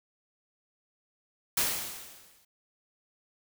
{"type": "noise with exponential decay", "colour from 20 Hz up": "white", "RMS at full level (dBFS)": -25, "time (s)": [1.57, 2.45], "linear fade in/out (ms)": 5, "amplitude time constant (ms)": 190, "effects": []}